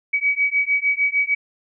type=beating tone pair; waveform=sine; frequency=2268 / 2274.6 Hz; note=C#7 / C#7; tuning=+39 / +44 cents; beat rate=6.6 Hz; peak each=-20 dBFS; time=0.13-1.35 s; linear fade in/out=10 ms; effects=none